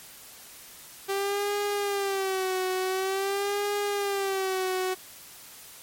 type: tone with vibrato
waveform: sawtooth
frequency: 390 Hz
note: G4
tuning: 9 cents flat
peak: -22 dBFS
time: 1.08-4.95 s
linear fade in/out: 20 ms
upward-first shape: sine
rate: 0.47 Hz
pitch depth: 84 cents each way
effects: white hiss -47 dBFS RMS until 5.82 s + MP3 64 kbps